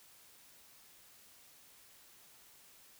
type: silence
effects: white hiss -61 dBFS RMS until 2.99 s